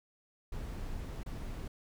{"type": "noise with dropouts", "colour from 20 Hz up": "brown", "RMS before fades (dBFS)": -40, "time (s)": [0.52, 1.68], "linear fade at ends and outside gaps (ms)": 5, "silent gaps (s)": [1.233, 1.261], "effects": []}